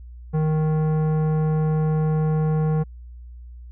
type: tone with tanh clipping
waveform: sine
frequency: 155.6 Hz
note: D#3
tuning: in tune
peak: -20 dBFS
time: 0.33-2.84 s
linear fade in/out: 20 ms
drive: 14 dB
effects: added 60 Hz sine -37 dBFS peak until 3.71 s